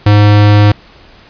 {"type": "tone", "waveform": "square", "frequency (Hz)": 103.83, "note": "G#2", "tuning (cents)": 0, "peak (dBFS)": -4, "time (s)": [0.06, 0.72], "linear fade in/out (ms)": 5, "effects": ["pink hiss -40 dBFS RMS until 1.29 s", "resampled to 11025 Hz"]}